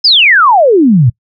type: exponential sweep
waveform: sine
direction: down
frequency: 5260 to 110 Hz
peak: -3 dBFS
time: 0.04-1.1 s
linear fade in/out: 10 ms
effects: noise-tail reverb RT60 0.1 s tail -24 dB re dry